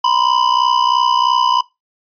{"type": "ring-modulated tone", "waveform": "square", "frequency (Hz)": 994, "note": "B5", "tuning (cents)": 11, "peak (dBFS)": -9, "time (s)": [0.04, 1.61], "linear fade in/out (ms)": 5, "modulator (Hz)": 31.5, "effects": ["noise-tail reverb RT60 0.2 s tail -20 dB re dry", "resampled to 11025 Hz"]}